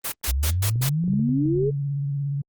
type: noise bursts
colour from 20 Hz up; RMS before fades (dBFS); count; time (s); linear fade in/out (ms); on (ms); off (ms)
white; -27; 5; 0.04-0.895; 10; 83; 110
type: exponential sweep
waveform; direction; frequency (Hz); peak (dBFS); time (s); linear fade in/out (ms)
sine; up; 59.2 to 440; -20; 0.27-1.71; 20
type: clicks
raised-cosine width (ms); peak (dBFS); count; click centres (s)
3; -26; 12; 0.758 / 0.812 / 0.849 / 1.04 / 1.079 / 1.135 / 1.195 / 1.292 / 1.457 / 1.554 / 1.59 / 1.635
type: tone with vibrato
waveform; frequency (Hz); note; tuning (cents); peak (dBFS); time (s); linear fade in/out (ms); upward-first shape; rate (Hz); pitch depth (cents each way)
sine; 141; C#3; +30; -23; 1.08-2.42; 10; sine; 17; 35
effects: Opus 24 kbps